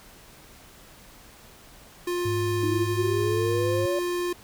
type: tone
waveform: square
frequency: 352.8 Hz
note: F4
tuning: 18 cents sharp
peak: -26 dBFS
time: 2.07-4.33 s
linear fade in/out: 5 ms
type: tone with vibrato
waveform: sine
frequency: 103.83 Hz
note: G#2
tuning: in tune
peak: -27 dBFS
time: 2.25-3.86 s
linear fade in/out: 5 ms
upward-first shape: sine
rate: 17 Hz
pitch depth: 33 cents each way
type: exponential sweep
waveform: sine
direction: up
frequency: 310 to 580 Hz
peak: -26 dBFS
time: 2.63-3.99 s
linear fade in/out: 2 ms
effects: pink hiss -50 dBFS RMS until 4.43 s